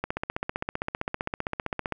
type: click train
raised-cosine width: 0.5 ms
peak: -13 dBFS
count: 30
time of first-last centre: 0.04-1.923 s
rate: 15.4 Hz
effects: none